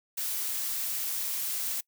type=noise; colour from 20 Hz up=blue; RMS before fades=-32 dBFS; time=0.17-1.81 s; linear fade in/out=10 ms; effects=noise-tail reverb RT60 0.1 s tail -24 dB re dry